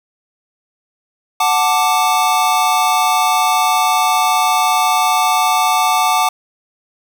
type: chord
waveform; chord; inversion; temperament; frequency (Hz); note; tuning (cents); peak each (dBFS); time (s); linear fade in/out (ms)
square; D major; first; equal; 740 / 880 / 1174.7; F#5 / A5 / D6; 0 / 0 / 0; -17; 1.4-6.29; 5
effects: none